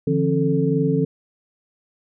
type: tone cluster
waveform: sine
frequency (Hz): 147.4 / 170.3 / 269.1 / 440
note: D3 / F3 / C4 / A4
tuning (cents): +7 / -43 / +49 / 0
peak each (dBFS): -22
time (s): 0.07-1.05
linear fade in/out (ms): 5
effects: none